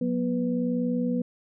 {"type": "tone cluster", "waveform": "sine", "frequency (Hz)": [181.7, 242.4, 496], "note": ["F#3", "B3", "B4"], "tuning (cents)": [-31, -32, 7], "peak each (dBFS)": [-30, -25, -32], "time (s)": [0.01, 1.22], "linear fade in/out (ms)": 5, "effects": []}